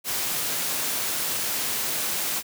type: noise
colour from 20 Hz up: white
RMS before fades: -27 dBFS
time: 0.04-2.43 s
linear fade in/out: 50 ms
effects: high-pass 100 Hz 12 dB/octave